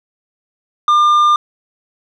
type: tone with tanh clipping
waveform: sine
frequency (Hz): 1200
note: D6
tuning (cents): +37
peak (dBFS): -9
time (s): 0.88-1.36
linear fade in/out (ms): 2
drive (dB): 6
effects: none